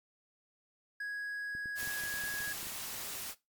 triangle tone, 1661.2 Hz, G#6, in tune, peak -34 dBFS, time 1-2.53 s, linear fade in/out 5 ms
clicks, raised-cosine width 3 ms, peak -38 dBFS, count 12, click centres 1.551 / 1.658 / 1.829 / 1.875 / 2.037 / 2.14 / 2.238 / 2.34 / 2.405 / 2.478 / 2.629 / 2.669 s
white noise, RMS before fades -41 dBFS, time 1.75-3.35 s, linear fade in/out 50 ms
effects noise-tail reverb RT60 0.2 s tail -17 dB re dry + MP3 96 kbps

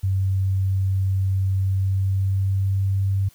sine tone with pitch glide, 95.8 to 97.42 Hz, G2 to G2, -39 to -10 cents, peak -18 dBFS, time 0.03-3.29 s, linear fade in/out 10 ms, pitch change +29 cents, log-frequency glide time 1.56-3.02 s, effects white hiss -55 dBFS RMS until 3.34 s

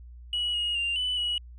sine tone with pitch steps, 2923 / 2879 / 2788 / 2989 / 2919 Hz, F#7 / F#7 / F7 / F#7 / F#7, -22 / -48 / -4 / +17 / -24 cents, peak -24 dBFS, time 0.33-1.38 s, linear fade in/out 2 ms, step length 210 ms, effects tanh soft clip ceiling -23 dBFS + added 60 Hz sine -43 dBFS peak until 1.58 s

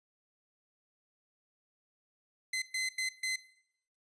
sawtooth tone bursts at uneven times, 2051 Hz, C7, 35 cents flat, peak -28 dBFS, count 4, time 2.53-2.62 / 2.74-2.89 / 2.98-3.09 / 3.23-3.36 s, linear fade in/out 5 ms, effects noise-tail reverb RT60 0.7 s tail -17 dB re dry + resampled to 22050 Hz

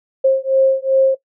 sine beating tone pair, 532 / 534.6 Hz, C5 / C5, +29 / +37 cents, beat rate 2.6 Hz, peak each -14 dBFS, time 0.24-1.15 s, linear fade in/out 10 ms, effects noise-tail reverb RT60 0.1 s tail -18 dB re dry

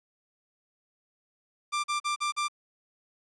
sawtooth tone bursts, 1184 Hz, D6, 14 cents sharp, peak -23 dBFS, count 5, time 1.72-2.484 s, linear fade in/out 20 ms, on 120 ms, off 41 ms, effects resampled to 22050 Hz + 10-bit

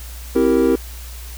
triangle chord, C dominant seventh, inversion none, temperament equal with one note detuned, 261.6 / 329.6 / 388.8 / 466.2 Hz, C4 / E4 / G4 / Bb4, 0 / 0 / -14 / 0 cents, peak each -16 dBFS, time 0.35-0.76 s, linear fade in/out 10 ms, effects added 60 Hz sine -31 dBFS peak until 1.37 s + white hiss -39 dBFS RMS until 1.37 s

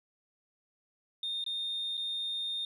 sine tone with dropouts, 3654 Hz, A#7, 35 cents flat, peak -31 dBFS, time 1.23-2.65 s, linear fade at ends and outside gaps 2 ms, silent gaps 1.441-1.463 / 1.971-1.976 s, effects tanh soft clip ceiling -29 dBFS + 12-bit

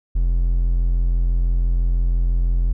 triangle tone, 43 Hz, F1, 26 cents flat, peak -13 dBFS, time 0.15-2.73 s, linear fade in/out 10 ms, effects none

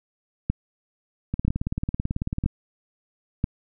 two click trains, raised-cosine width 5 ms, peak -13 / -9 dBFS, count 21 / 4, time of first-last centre 1.34-2.439 / 0.5-3.441 s, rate 18.2 / 1.02 Hz, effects none

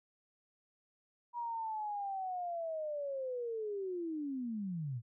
sine linear sweep, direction down, 964 to 110 Hz, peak -36 dBFS, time 1.33-5.02 s, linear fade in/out 50 ms, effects none

